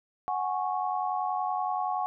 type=chord; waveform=sine; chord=F# suspended second; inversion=none; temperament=equal with one note detuned; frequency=740 / 830.6 / 1103.6 Hz; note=F#5 / G#5 / C#6; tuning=0 / 0 / -8 cents; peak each=-30 / -32 / -33 dBFS; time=0.28-2.06 s; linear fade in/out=0 ms; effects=none